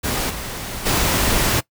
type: noise with level steps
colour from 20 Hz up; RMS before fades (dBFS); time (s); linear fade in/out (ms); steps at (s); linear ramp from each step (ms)
pink; -22 / -29 / -18; 0.03-1.61; 20; 0.29 / 0.85; 20
effects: noise-tail reverb RT60 0.1 s tail -20 dB re dry